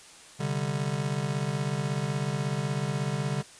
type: chord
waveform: square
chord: C suspended second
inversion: none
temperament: just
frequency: 130.81 / 147.16 / 196.22 Hz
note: C3 / D3 / G3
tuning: 0 / +4 / +2 cents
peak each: -33 / -31 / -35 dBFS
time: 0.39-3.43 s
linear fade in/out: 20 ms
effects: white hiss -50 dBFS RMS until 3.59 s + resampled to 22050 Hz